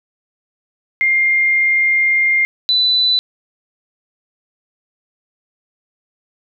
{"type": "tone pair in turn", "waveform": "sine", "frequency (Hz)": [2113, 3989], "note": ["C7", "B7"], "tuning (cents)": [16, 17], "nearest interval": "major seventh", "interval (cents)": 1101, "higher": "second", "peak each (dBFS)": -11, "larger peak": "neither", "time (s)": [[1.01, 2.45], [2.69, 3.19]], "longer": "first", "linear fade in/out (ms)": 0, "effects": []}